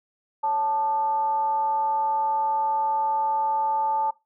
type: tone with frequency modulation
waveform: sine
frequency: 880 Hz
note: A5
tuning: in tune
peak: -21 dBFS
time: 0.43-4.11 s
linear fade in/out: 10 ms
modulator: 325 Hz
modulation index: 0.33
effects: noise-tail reverb RT60 0.2 s tail -19 dB re dry

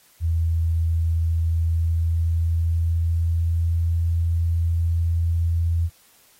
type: tone with pitch glide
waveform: sine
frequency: 82.4 to 83.84 Hz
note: E2 to E2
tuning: 0 to +30 cents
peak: -18 dBFS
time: 0.2-5.9 s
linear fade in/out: 50 ms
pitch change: +30 cents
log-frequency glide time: 1.42-3.97 s
effects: white hiss -56 dBFS RMS until 6.39 s + AAC 48 kbps

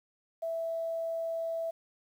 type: tone with quantisation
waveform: sine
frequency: 659.3 Hz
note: E5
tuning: in tune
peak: -31 dBFS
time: 0.42-1.71 s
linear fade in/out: 10 ms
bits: 10
effects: none

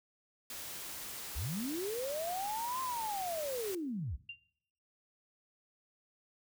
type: noise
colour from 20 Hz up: white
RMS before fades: -44 dBFS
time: 0.5-3.75 s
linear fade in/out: 2 ms
type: linear two-way sweep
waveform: sine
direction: up then down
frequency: 49.05 to 1053 to 49.05 Hz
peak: -35 dBFS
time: 1.35-4.17 s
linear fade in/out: 20 ms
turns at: 2.81 s
type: tone with exponential decay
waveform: sine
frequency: 2781 Hz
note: F7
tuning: 8 cents flat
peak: -38 dBFS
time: 4.29-4.45 s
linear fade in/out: 5 ms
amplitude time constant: 34 ms
effects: noise-tail reverb RT60 0.7 s tail -21 dB re dry

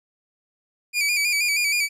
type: tone with vibrato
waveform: sawtooth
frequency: 2355 Hz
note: D7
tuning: 4 cents sharp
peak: -16 dBFS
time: 0.93-1.89 s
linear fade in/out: 50 ms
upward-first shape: square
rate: 6.3 Hz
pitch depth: 50 cents each way
effects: low-pass 12000 Hz 12 dB/octave

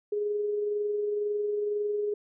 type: tone with amplitude modulation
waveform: sine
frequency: 415.3 Hz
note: G#4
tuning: in tune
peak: -25 dBFS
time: 0.12-2.14 s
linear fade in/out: 5 ms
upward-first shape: sine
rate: 22 Hz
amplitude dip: 30%
effects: none

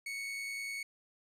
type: tone with amplitude modulation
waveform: 40% pulse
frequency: 2217 Hz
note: C#7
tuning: in tune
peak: -35 dBFS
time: 0.06-0.83 s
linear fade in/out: 5 ms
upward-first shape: sine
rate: 110 Hz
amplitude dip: 35%
effects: low-pass 12000 Hz 12 dB/octave

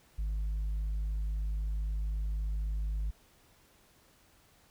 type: tone with tanh clipping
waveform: sine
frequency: 51.91 Hz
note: G#1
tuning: in tune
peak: -31 dBFS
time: 0.18-3.11 s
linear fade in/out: 10 ms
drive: 2 dB
effects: pink hiss -64 dBFS RMS until 4.7 s

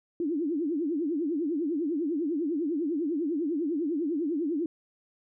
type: tone with vibrato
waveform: sine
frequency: 313.4 Hz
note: D#4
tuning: 13 cents sharp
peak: -26 dBFS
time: 0.2-4.66 s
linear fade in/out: 2 ms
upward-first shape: triangle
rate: 10 Hz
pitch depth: 260 cents each way
effects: none

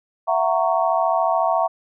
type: chord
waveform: sine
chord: F# dominant seventh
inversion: third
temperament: just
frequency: 666 / 740 / 925 / 1110 Hz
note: E5 / F#5 / A#5 / C#6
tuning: +18 / 0 / -14 / +2 cents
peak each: -20 / -22 / -23 / -24 dBFS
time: 0.27-1.68 s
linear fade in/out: 20 ms
effects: none

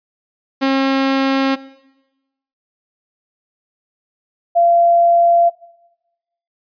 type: tone pair in turn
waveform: sawtooth / sine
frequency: 269.6 / 686.3 Hz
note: C#4 / F5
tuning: -48 / -30 cents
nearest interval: octave + major third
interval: 1618 cents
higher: second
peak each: -9 dBFS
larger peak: neither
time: 0.61-1.56 / 4.55-5.5 s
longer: neither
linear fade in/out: 20 ms
effects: noise-tail reverb RT60 1.0 s tail -19 dB re dry + resampled to 11025 Hz

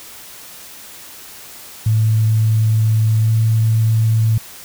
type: tone with pitch glide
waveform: sine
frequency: 110 to 111.47 Hz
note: A2 to A2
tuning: 0 to +23 cents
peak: -11 dBFS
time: 1.86-4.38 s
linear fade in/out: 5 ms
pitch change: +23 cents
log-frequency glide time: 3.21-3.32 s
effects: white hiss -37 dBFS RMS until 4.64 s

